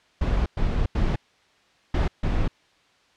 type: noise bursts at uneven times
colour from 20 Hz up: brown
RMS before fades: -22 dBFS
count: 5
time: 0.21-0.46 / 0.57-0.86 / 0.95-1.16 / 1.94-2.08 / 2.23-2.48 s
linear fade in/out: 5 ms
effects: white hiss -60 dBFS RMS until 3.16 s + low-pass 4000 Hz 12 dB/octave